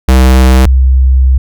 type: tone pair in turn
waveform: square / sine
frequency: 64.6 / 65.01 Hz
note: C2 / C2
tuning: -21 / -11 cents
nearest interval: unison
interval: 10 cents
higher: second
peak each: -3 dBFS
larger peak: neither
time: 0.08-0.66 / 0.66-1.38 s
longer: second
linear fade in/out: 5 ms
effects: none